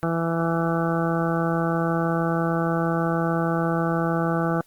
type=harmonic tone; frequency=166.3 Hz; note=E3; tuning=16 cents sharp; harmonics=1 / 2 / 3 / 4 / 5 / 7 / 8 / 9; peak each=-24 / -27 / -29 / -30 / -31 / -32 / -33 / -34 dBFS; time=0.03-4.61 s; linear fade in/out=0 ms; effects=white hiss -60 dBFS RMS until 4.66 s + Opus 24 kbps